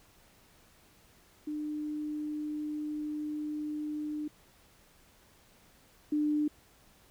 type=tone pair in turn; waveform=sine; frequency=301.1 / 299.2 Hz; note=D4 / D4; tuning=+43 / +32 cents; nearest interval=unison; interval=11 cents; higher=first; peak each=-33 / -26 dBFS; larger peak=second; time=1.47-4.28 / 6.12-6.48 s; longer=first; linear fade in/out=5 ms; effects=pink hiss -62 dBFS RMS until 7.1 s

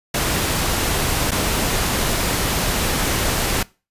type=noise with dropouts; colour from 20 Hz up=pink; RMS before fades=-20 dBFS; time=0.14-3.63 s; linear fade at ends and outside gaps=5 ms; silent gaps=1.309-1.316 s; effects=noise-tail reverb RT60 0.3 s tail -22 dB re dry + resampled to 32000 Hz

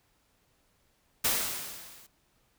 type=noise with level ramp; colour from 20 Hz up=white; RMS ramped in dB=-25 to -55 dBFS; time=1.24-2.07 s; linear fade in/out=10 ms; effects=pink hiss -70 dBFS RMS until 2.58 s

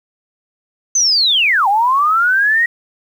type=linear two-way sweep; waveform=sine; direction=down then up; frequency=6272 to 770 to 1911 Hz; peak=-10 dBFS; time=0.95-2.66 s; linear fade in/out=5 ms; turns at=1.68 s; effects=7-bit

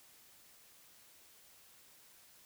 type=silence; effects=white hiss -62 dBFS RMS until 2.45 s

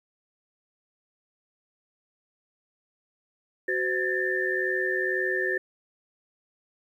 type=tone cluster; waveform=sine; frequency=374 / 513 / 1712 / 1794 Hz; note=F#4 / C5 / A6 / A6; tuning=+19 / -34 / -48 / +33 cents; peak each=-29 / -33 / -33 / -27 dBFS; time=3.68-5.58 s; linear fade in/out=5 ms; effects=10-bit

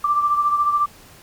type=beating tone pair; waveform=sine; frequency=1174.7 / 1188.7 Hz; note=D6 / D6; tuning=0 / +21 cents; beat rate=14 Hz; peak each=-16 / -24 dBFS; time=0.04-0.86 s; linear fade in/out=5 ms; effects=pink hiss -46 dBFS RMS until 1.22 s + MP3 96 kbps

